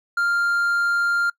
triangle tone, 1396.9 Hz, F6, in tune, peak -16 dBFS, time 0.17-1.3 s, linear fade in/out 5 ms, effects noise-tail reverb RT60 0.1 s tail -24 dB re dry

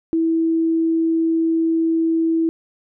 sine tone, 326.9 Hz, E4, 14 cents flat, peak -15 dBFS, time 0.13-2.49 s, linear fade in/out 0 ms, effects none

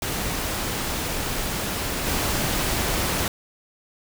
pink noise with level steps, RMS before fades -27 / -24 dBFS, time 0.02-3.28 s, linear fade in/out 2 ms, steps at 2.05 s, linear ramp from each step 20 ms, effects none

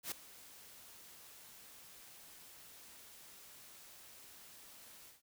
white noise with ADSR envelope, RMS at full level -39 dBFS, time 0.03-5.22 s, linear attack 85 ms, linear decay 8 ms, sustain -18 dB, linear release 150 ms, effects none

